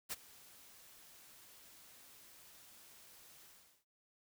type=noise with ADSR envelope; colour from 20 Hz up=white; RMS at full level=-39 dBFS; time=0.09-3.85 s; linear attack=31 ms; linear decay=28 ms; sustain=-21 dB; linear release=400 ms; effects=none